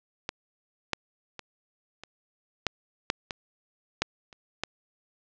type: clicks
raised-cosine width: 0.2 ms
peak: -13 / -8 / -21 / -24 / -7 / -6 / -15 / -6 / -30 / -11 dBFS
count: 10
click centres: 0.291 / 0.933 / 1.393 / 2.036 / 2.667 / 3.101 / 3.308 / 4.02 / 4.328 / 4.636 s
effects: low-pass 6000 Hz 12 dB/octave